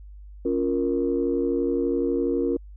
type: chord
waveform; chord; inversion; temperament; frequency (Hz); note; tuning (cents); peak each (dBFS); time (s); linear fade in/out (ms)
sine; Bb minor; first; equal; 277.2 / 349.2 / 466.2; Db4 / F4 / Bb4; 0 / 0 / 0; -25; 0.45-2.57; 5
effects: tanh soft clip ceiling -12 dBFS + added 50 Hz sine -40 dBFS peak until 2.76 s